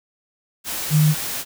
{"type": "tone in noise", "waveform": "sine", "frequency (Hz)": 152.7, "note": "D#3", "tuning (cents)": -32, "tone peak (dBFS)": -12, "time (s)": [0.9, 1.15], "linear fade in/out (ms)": 50, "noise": "white", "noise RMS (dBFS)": -27, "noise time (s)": [0.64, 1.45], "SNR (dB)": 12, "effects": []}